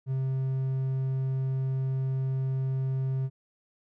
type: tone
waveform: triangle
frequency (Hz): 132.5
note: C3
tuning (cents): +22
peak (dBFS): -24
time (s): 0.06-3.3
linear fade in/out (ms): 50
effects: none